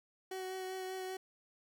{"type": "tone with vibrato", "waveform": "30% pulse", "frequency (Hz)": 374.9, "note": "F#4", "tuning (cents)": 23, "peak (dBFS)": -37, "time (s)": [0.31, 1.17], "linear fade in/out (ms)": 5, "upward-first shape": "sine", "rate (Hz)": 5.1, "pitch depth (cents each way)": 13, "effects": []}